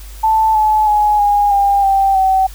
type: tone with pitch steps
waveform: sine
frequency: 880 / 859.4 / 839.3 / 819.6 / 800.5 / 781.7 / 763.4 Hz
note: A5 / A5 / G#5 / G#5 / G5 / G5 / G5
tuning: 0 / -41 / +18 / -23 / +36 / -5 / -46 cents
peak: -9 dBFS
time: 0.23-2.47 s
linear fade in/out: 10 ms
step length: 320 ms
effects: added 50 Hz sine -30 dBFS peak until 2.54 s + white hiss -40 dBFS RMS until 2.54 s